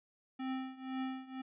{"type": "tone with tremolo", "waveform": "square", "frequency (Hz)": 261.6, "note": "C4", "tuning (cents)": 0, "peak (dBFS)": -35, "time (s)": [0.39, 1.42], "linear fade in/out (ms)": 10, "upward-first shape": "triangle", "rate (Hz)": 2, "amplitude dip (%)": 90, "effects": ["resampled to 8000 Hz"]}